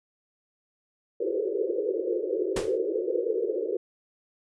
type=band-pass noise; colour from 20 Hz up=white; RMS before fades=-28 dBFS; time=1.2-3.77 s; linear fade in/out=5 ms; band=340 to 520 Hz; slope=96 dB/octave
type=noise with exponential decay; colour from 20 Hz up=pink; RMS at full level=-28 dBFS; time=2.56-2.78 s; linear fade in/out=5 ms; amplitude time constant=46 ms
effects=resampled to 22050 Hz